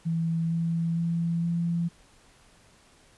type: tone with pitch steps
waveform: sine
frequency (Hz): 164.9 / 166.53 / 168.17 / 169.83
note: E3 / E3 / E3 / F3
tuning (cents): +1 / +18 / +35 / -48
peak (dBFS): -24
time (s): 0.05-1.89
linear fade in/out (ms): 20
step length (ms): 460
effects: pink hiss -58 dBFS RMS until 3.17 s + resampled to 24000 Hz